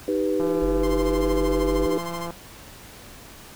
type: chord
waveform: sine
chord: Eb augmented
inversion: none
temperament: equal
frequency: 311.1 / 392 / 493.9 Hz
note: Eb4 / G4 / B4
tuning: 0 / 0 / 0 cents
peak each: -25 dBFS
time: 0.08-1.98 s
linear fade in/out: 2 ms
type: click train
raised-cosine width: 1 ms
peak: -20 dBFS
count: 325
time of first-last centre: 0.4-2.306 s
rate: 170 Hz
type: tone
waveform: sine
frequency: 46.65 Hz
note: F#1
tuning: 15 cents sharp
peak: -25 dBFS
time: 0.62-1.86 s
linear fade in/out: 0 ms
type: tone with tremolo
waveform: sawtooth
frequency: 1046.5 Hz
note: C6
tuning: in tune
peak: -27 dBFS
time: 0.83-2.28 s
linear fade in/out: 5 ms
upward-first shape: sine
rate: 13 Hz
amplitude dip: 80%
effects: pink hiss -44 dBFS RMS until 3.55 s